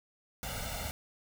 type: noise with comb filter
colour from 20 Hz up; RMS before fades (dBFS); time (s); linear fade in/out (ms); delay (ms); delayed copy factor
pink; -38; 0.43-0.91; 0; 1.4; +0.85
effects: none